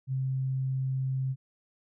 sine tone, 132.1 Hz, C3, 17 cents sharp, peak -27 dBFS, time 0.07-1.36 s, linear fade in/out 50 ms, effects none

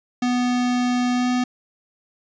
square tone with pitch glide, 246.9 to 248.8 Hz, B3 to B3, 0 to +13 cents, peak -19 dBFS, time 0.22-1.44 s, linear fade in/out 5 ms, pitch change +13 cents, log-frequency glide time 1.13-1.29 s, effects resampled to 16000 Hz + 9-bit

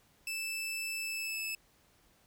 sawtooth tone with pitch glide, 2637 to 2616 Hz, E7 to E7, 0 to -14 cents, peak -32 dBFS, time 0.27-1.55 s, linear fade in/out 2 ms, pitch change -14 cents, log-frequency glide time 0.97-1.43 s, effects pink hiss -67 dBFS RMS until 2.26 s

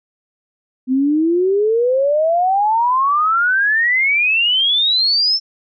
sine exponential sweep, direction up, 251.7 to 5400 Hz, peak -12 dBFS, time 0.87-5.4 s, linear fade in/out 50 ms, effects none

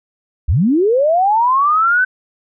sine linear sweep, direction up, 53 to 1535 Hz, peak -10 dBFS, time 0.48-2.05 s, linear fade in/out 10 ms, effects none

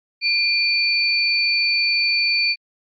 sine tone pair together, 2396 / 4523 Hz, D7 / C#8, +34 / +34 cents, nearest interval major seventh, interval 1100 cents, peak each -19 dBFS, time 0.21-2.56 s, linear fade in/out 50 ms, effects Opus 48 kbps

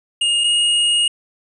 square tone pair in turn, 2845 / 2863 Hz, F7 / F7, +31 / +42 cents, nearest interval unison, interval 11 cents, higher second, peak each -15 / -14 dBFS, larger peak second, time 0.21-0.44 / 0.44-1.08 s, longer second, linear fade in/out 5 ms, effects resampled to 24000 Hz

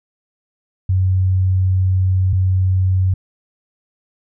sine tone pair in turn, 93.4 / 93.4 Hz, F#2 / F#2, +17 / +17 cents, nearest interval unison, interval 0 cents, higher neither, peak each -12 dBFS, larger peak neither, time 0.89-2.33 / 2.33-3.14 s, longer first, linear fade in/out 5 ms, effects none

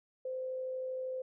sine tone with amplitude modulation, 516 Hz, C5, 24 cents flat, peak -34 dBFS, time 0.25-1.22 s, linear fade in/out 5 ms, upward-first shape sine, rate 52.8 Hz, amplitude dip 25%, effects none

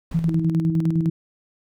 brown noise with exponential decay, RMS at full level -30 dBFS, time 0.11-0.62 s, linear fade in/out 5 ms, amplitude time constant 110 ms
sine tone with tremolo, 164.81 Hz, E3, in tune, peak -16 dBFS, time 0.14-1.1 s, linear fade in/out 10 ms, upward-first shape square, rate 9.8 Hz, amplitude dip 55%
sine tone with pitch glide, 321.1 to 323.3 Hz, E4 to E4, -45 to -34 cents, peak -25 dBFS, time 0.28-1.1 s, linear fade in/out 5 ms, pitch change +11 cents, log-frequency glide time 0.85-0.97 s
effects none

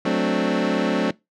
25% pulse chord, D dominant seventh, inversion first, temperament equal, 185 / 220 / 261.6 / 293.7 Hz, F#3 / A3 / C4 / D4, 0 / 0 / 0 / 0 cents, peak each -21 dBFS, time 0.05-1.11 s, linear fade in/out 5 ms, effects noise-tail reverb RT60 0.2 s tail -22 dB re dry + low-pass 4000 Hz 12 dB/octave

